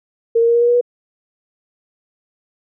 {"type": "tone with pitch steps", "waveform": "sine", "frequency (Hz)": [460, 464.3, 468.6, 472.9, 477.3, 481.8, 486.2], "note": ["A#4", "A#4", "A#4", "A#4", "A#4", "B4", "B4"], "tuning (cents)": [-23, -7, 9, 25, 41, -43, -27], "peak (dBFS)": -10, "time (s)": [0.35, 0.812], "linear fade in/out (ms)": 10, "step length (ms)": 66, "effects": []}